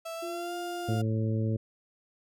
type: tone with pitch glide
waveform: 35% pulse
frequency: 660 to 703.3 Hz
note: E5 to F5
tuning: +2 to +12 cents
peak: -34 dBFS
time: 0.05-1.02 s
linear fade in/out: 10 ms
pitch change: +110 cents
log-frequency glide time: 0.15-0.54 s
type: tone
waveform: sine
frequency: 347.4 Hz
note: F4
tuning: 9 cents flat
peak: -36 dBFS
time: 0.22-0.97 s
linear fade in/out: 10 ms
type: harmonic tone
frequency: 110.4 Hz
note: A2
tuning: 6 cents sharp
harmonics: 1 / 2 / 3 / 4 / 5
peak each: -27 / -33 / -37 / -39 / -41 dBFS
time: 0.88-1.57 s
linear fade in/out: 10 ms
effects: none